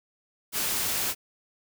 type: noise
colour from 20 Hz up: white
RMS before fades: -28 dBFS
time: 0.52-1.15 s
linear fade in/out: 50 ms
effects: none